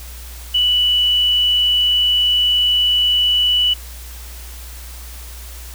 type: tone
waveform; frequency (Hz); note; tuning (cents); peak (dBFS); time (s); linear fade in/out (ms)
sine; 2960; F#7; 0; -12; 0.54-3.74; 10
effects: added 60 Hz sine -32 dBFS peak until 5.74 s + white hiss -38 dBFS RMS until 5.74 s